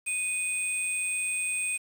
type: tone pair together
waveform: sine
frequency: 2489 / 8459 Hz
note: D#7 / C9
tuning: 0 / +18 cents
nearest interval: octave + major sixth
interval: 2118 cents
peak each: -28 dBFS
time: 0.06-1.78 s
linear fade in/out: 20 ms
effects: tanh soft clip ceiling -24 dBFS + 8-bit